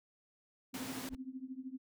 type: tone with tremolo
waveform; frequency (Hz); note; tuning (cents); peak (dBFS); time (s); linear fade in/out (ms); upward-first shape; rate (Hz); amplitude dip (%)
sine; 260.4; C4; -8; -38; 0.73-1.78; 20; triangle; 13; 95
type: high-pass noise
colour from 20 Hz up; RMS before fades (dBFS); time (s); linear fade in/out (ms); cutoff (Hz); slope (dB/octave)
pink; -45; 0.74-1.09; 2; 130; 12
type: noise with exponential growth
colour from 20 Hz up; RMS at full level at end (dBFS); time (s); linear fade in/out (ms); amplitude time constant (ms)
brown; -40; 1.06-1.15; 2; 18
effects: none